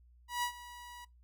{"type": "tone with ADSR envelope", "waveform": "sawtooth", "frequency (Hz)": 970, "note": "B5", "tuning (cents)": -31, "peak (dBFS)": -27, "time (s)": [0.28, 1.05], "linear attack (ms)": 150, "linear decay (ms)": 87, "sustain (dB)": -17, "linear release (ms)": 8, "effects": ["noise-tail reverb RT60 0.2 s tail -23 dB re dry", "added 60 Hz sine -59 dBFS peak until 1.23 s"]}